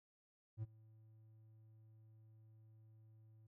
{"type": "tone with ADSR envelope", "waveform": "triangle", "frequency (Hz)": 110, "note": "A2", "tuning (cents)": 0, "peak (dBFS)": -37, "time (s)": [0.57, 3.47], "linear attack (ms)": 58, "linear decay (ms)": 27, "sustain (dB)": -23, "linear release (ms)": 7, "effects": []}